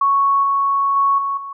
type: tone with level steps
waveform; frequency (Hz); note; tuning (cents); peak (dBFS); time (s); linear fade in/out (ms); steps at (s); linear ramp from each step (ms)
sine; 1108.7; C#6; 0; -12 / -14 / -12 / -18 / -27; 0.01-1.53; 5; 0.43 / 0.96 / 1.18 / 1.37; 5
effects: none